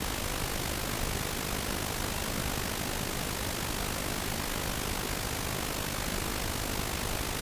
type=noise with amplitude modulation; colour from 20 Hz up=pink; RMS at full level=-30 dBFS; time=0-7.41 s; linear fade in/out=10 ms; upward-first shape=sine; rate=50.5 Hz; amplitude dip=60%; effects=resampled to 32000 Hz